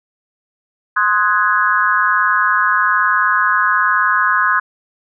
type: chord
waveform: sine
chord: Ab dominant seventh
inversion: first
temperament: equal with one note detuned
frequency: 1046.5 / 1256.1 / 1480 / 1661.2 Hz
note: C6 / Eb6 / Gb6 / Ab6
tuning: 0 / +16 / 0 / 0 cents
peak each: -17 dBFS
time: 0.96-4.6 s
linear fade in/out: 10 ms
effects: none